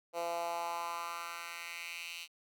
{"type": "tone with high-pass filter sweep", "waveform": "10% pulse", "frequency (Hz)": 170.1, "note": "F3", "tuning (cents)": -45, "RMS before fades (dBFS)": -40, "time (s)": [0.13, 2.28], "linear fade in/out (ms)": 50, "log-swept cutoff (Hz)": [550, 3100], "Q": 2.8, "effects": []}